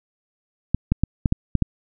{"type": "clicks", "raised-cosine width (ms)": 5, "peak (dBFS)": -5, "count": 7, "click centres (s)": [0.746, 0.92, 1.036, 1.258, 1.324, 1.553, 1.623], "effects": []}